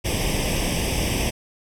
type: noise with comb filter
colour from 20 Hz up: pink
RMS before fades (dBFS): -23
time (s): 0.04-1.31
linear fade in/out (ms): 20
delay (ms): 0.36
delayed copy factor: +0.85
effects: low-pass 12000 Hz 12 dB/octave